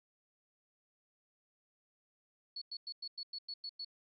sine tone bursts, 4400 Hz, C#8, 14 cents flat, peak -40 dBFS, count 9, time 2.56-3.848 s, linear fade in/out 5 ms, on 56 ms, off 98 ms, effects none

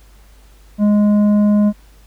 sine tone with tanh clipping, 207.7 Hz, G#3, in tune, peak -11 dBFS, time 0.78-1.73 s, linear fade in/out 50 ms, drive 8 dB, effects added 50 Hz sine -43 dBFS peak until 2.06 s + pink hiss -52 dBFS RMS until 2.06 s

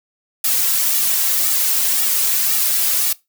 blue noise with flanger, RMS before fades -17 dBFS, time 0.44-3.13 s, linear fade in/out 5 ms, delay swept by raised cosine 1.9 to 3.4 ms, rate 1.9 Hz, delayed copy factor -0.95, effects noise-tail reverb RT60 0.2 s tail -20 dB re dry

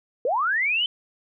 sine linear sweep, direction up, 445.3 to 3100 Hz, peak -20 dBFS, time 0.25-0.86 s, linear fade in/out 2 ms, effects none

